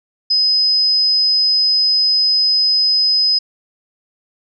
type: tone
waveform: sine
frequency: 5040 Hz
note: D#8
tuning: 21 cents sharp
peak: -11 dBFS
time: 0.3-3.39 s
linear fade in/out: 10 ms
effects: none